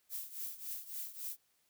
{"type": "noise with tremolo", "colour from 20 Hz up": "violet", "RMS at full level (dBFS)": -40, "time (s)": [0.09, 1.37], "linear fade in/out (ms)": 50, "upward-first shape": "triangle", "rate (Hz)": 3.6, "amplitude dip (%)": 85, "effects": ["white hiss -75 dBFS RMS until 1.69 s"]}